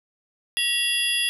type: tone cluster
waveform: sine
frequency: 1925 / 2767 / 3353 / 4870 / 11160 Hz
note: B6 / F7 / G#7 / D#8 / F9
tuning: -45 / -17 / +16 / -38 / -2 cents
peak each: -31 / -25 / -24 / -32 / -30 dBFS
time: 0.57-1.29 s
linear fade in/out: 0 ms
effects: none